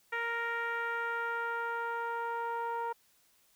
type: tone with low-pass filter sweep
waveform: 10% pulse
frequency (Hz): 466.2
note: A#4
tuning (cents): 0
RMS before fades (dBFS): -35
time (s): 0.12-2.93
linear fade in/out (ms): 10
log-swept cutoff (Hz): 1900 to 940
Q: 2.4
effects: white hiss -68 dBFS RMS until 3.55 s

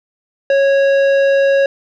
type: tone with tanh clipping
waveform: sine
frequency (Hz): 551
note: C#5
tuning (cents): -11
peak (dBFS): -11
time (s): 0.5-1.66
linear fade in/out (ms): 2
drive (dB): 12
effects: none

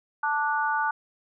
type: chord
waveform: sine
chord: D major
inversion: second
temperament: just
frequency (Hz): 881 / 1174.7 / 1468.3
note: A5 / D6 / F#6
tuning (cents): +2 / 0 / -14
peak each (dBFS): -26 / -30 / -27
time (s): 0.23-0.91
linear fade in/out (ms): 5
effects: none

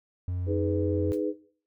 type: tone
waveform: triangle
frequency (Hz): 90.1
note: F#2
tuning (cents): -45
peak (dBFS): -26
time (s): 0.28-1.12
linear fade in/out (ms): 0
type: chord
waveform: sine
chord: G# minor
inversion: second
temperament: equal with one note detuned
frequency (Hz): 311.1 / 415.3 / 498.2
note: D#4 / G#4 / B4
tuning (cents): 0 / 0 / +15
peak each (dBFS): -30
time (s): 0.46-1.34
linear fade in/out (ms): 50
type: noise with exponential decay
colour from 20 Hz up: white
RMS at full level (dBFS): -46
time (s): 1.13-1.22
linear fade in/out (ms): 0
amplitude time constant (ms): 18
effects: noise-tail reverb RT60 0.5 s tail -17 dB re dry

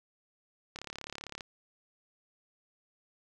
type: click train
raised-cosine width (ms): 0.2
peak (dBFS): -23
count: 24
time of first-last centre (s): 0.76-1.408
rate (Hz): 35.5
effects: none

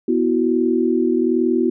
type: chord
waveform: sine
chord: B suspended fourth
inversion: none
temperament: just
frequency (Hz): 246.9 / 329.3 / 370.4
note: B3 / E4 / F#4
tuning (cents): 0 / -2 / +2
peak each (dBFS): -19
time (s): 0.08-1.7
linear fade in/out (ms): 5
effects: none

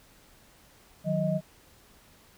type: tone cluster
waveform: sine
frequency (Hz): 156.3 / 184.1 / 627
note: D#3 / F#3 / D#5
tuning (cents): +8 / -8 / +13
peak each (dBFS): -29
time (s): 1.04-1.41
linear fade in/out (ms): 50
effects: pink hiss -58 dBFS RMS until 2.37 s

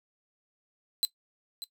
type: tone with echo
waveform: sawtooth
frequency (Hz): 4046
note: B7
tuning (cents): +41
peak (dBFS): -20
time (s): 1.03-1.05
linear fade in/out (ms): 0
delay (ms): 590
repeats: 1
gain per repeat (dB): -13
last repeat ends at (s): 1.64
effects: noise-tail reverb RT60 0.1 s tail -17 dB re dry

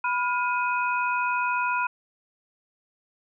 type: tone cluster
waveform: sine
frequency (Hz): 987 / 1421 / 2504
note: B5 / F6 / D#7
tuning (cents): -1 / +30 / +10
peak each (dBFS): -25 / -28 / -30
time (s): 0.04-1.87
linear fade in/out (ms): 5
effects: none

